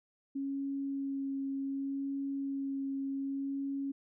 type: tone with vibrato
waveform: sine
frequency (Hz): 274.5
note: C#4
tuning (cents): -17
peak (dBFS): -33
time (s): 0.35-3.92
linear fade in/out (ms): 10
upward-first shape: sine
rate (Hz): 0.67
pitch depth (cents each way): 11
effects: none